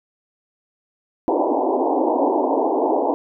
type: band-pass noise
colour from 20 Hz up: pink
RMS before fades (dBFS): -19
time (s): 1.28-3.14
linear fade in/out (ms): 0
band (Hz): 260 to 970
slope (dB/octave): 96
effects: none